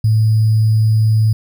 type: tone with sample-and-hold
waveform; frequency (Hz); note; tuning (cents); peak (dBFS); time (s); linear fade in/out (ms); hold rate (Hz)
sine; 109.4; A2; -9; -9; 0.04-1.33; 5; 4900
effects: none